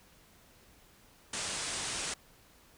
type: low-pass noise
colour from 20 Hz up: white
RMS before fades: -37 dBFS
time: 1.33-2.14 s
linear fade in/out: 5 ms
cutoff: 9500 Hz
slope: 96 dB/octave
effects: pink hiss -61 dBFS RMS until 2.77 s